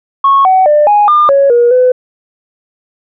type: tone with pitch steps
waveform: sine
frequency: 1099 / 753 / 596 / 829 / 1204 / 555 / 477.7 / 504 Hz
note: C#6 / F#5 / D5 / G#5 / D6 / C#5 / A#4 / B4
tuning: -15 / +30 / +25 / -3 / +43 / +2 / +42 / +35 cents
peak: -3 dBFS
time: 0.24-1.92 s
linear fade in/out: 5 ms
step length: 210 ms
effects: tanh soft clip ceiling 0 dBFS